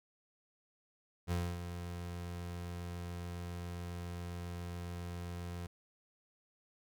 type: tone with ADSR envelope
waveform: 30% pulse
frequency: 87.31 Hz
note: F2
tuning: in tune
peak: -29 dBFS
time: 1.27-5.67 s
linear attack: 44 ms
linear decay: 260 ms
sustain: -9 dB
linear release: 7 ms
effects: none